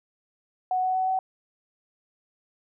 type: tone with pitch steps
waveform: sine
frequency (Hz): 740 / 745.1 / 750.3 / 755.5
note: F#5 / F#5 / F#5 / F#5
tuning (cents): 0 / +12 / +24 / +36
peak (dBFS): -22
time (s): 0.71-1.19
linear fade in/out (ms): 2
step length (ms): 120
effects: none